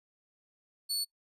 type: tone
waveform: sawtooth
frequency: 4435 Hz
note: C#8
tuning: in tune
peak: -27 dBFS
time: 0.89-1.05 s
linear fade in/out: 20 ms
effects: noise-tail reverb RT60 0.1 s tail -25 dB re dry + resampled to 32000 Hz